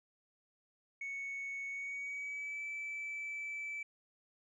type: tone with pitch glide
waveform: sine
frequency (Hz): 2217 to 2314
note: C#7 to D7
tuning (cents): 0 to -26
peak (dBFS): -37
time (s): 1.01-3.83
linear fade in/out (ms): 5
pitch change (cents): +74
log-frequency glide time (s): 1.68-2.64
effects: tanh soft clip ceiling -37 dBFS